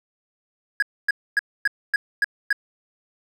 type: tone bursts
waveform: triangle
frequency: 1659 Hz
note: G#6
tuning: 2 cents flat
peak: -14 dBFS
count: 7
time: 0.8-2.528 s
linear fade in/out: 2 ms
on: 24 ms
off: 260 ms
effects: none